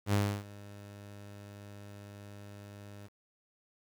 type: tone with ADSR envelope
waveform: sawtooth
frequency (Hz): 101.7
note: G#2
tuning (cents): -36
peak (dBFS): -21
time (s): 0.06-3.09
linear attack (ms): 72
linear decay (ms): 300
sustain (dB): -22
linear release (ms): 35
effects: 10-bit